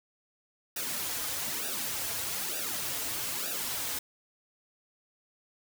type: noise with flanger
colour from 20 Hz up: white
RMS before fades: -34 dBFS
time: 0.76-3.99 s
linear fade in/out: 5 ms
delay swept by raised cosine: 0.93 to 5.33 ms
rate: 1.1 Hz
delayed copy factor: -0.9
effects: none